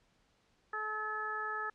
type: harmonic tone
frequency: 430 Hz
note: A4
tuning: 40 cents flat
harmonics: 1 / 2 / 3 / 4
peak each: -46 / -44 / -38 / -39 dBFS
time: 0.73-1.7 s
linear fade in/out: 5 ms
effects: pink hiss -72 dBFS RMS until 1.74 s + low-pass 6000 Hz 12 dB/octave